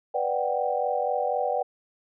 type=chord; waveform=sine; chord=G major seventh; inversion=first; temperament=equal; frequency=493.9 / 587.3 / 740 / 784 Hz; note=B4 / D5 / F#5 / G5; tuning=0 / 0 / 0 / 0 cents; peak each=-29 dBFS; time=0.14-1.63 s; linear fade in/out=10 ms; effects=none